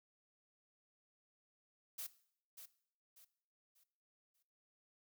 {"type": "noise with echo", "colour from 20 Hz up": "blue", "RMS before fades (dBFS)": -45, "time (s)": [1.98, 2.07], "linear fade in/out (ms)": 10, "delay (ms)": 590, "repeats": 4, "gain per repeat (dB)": -9, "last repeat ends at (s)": 4.43, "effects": ["noise-tail reverb RT60 0.6 s tail -17 dB re dry"]}